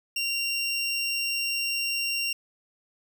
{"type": "tone", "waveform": "25% pulse", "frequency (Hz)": 2765, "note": "F7", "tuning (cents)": -18, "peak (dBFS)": -22, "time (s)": [0.16, 2.33], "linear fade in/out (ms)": 5, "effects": []}